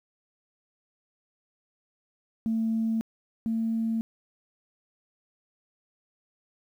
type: tone pair in turn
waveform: sine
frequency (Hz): 224.2 / 225.6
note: A3 / A3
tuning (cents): +33 / +44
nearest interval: unison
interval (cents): 11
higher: second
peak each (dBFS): -23 / -24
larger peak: first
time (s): 2.46-3.01 / 3.46-4.01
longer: neither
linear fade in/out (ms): 0
effects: tanh soft clip ceiling -19 dBFS + 10-bit